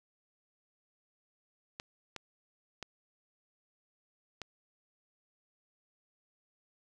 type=clicks; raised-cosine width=0.2 ms; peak=-23 dBFS; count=4; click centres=1.799 / 2.163 / 2.827 / 4.417 s; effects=none